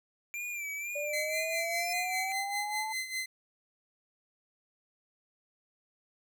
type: tone with vibrato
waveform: square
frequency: 2359 Hz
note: D7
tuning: 7 cents sharp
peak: -36 dBFS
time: 0.34-2.32 s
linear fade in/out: 0 ms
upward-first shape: sine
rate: 2 Hz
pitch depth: 62 cents each way
type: exponential sweep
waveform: sine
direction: up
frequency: 578 to 880 Hz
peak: -34 dBFS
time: 0.95-2.93 s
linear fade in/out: 10 ms
type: tone with tremolo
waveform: sawtooth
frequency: 2055 Hz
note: C7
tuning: 32 cents flat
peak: -28 dBFS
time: 1.13-3.26 s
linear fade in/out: 5 ms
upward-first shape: sine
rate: 5 Hz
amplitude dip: 70%
type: tone with exponential growth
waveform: sawtooth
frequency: 5270 Hz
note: E8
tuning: 1 cent flat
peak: -33 dBFS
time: 1.42-1.93 s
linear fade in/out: 2 ms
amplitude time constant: 110 ms
effects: none